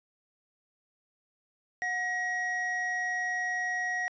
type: tone pair together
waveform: triangle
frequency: 730.4 / 1900 Hz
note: F#5 / A#6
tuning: -23 / +33 cents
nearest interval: octave + perfect fourth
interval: 1656 cents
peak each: -34 / -28 dBFS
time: 1.82-4.08 s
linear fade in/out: 0 ms
effects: resampled to 16000 Hz